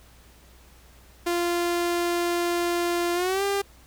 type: tone with pitch glide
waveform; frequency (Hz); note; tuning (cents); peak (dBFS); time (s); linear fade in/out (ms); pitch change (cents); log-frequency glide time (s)
sawtooth; 346.8 to 398.4; F4 to G4; -12 to +28; -19; 1.26-3.62; 10; +240; 3.14-3.43
effects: added 60 Hz sine -52 dBFS peak until 3.86 s + pink hiss -55 dBFS RMS until 3.86 s